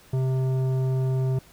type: tone with tanh clipping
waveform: sine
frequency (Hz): 130.81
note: C3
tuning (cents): 0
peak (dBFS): -23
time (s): 0.13-1.39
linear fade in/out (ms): 5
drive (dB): 12
effects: pink hiss -53 dBFS RMS until 1.52 s